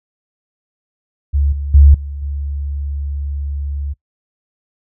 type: tone with level steps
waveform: sine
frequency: 71 Hz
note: C#2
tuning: 42 cents sharp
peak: -11 / -19 / -3 / -23 / -19 dBFS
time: 1.33-3.94 s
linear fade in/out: 20 ms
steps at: 1.52 / 1.74 / 1.94 / 2.22 s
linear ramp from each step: 5 ms
effects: noise-tail reverb RT60 0.1 s tail -22 dB re dry